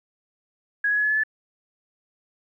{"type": "tone with pitch steps", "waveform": "sine", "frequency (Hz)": [1661.2, 1676.6, 1692.2, 1707.9, 1723.8, 1739.8], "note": ["G#6", "G#6", "G#6", "G#6", "A6", "A6"], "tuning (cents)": [0, 16, 32, 48, -36, -20], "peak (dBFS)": -19, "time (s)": [0.84, 1.236], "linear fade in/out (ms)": 5, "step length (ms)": 66, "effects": ["10-bit"]}